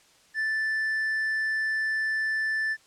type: tone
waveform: triangle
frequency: 1760 Hz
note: A6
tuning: in tune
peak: -23 dBFS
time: 0.34-2.77 s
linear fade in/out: 50 ms
effects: white hiss -59 dBFS RMS until 2.86 s + low-pass 8000 Hz 12 dB/octave